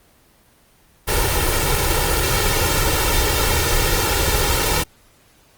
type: noise with comb filter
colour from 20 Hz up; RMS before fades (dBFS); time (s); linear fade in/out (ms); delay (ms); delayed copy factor
pink; -18; 1.07-4.84; 20; 2.2; +0.75
effects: pink hiss -54 dBFS RMS until 5.57 s + Opus 24 kbps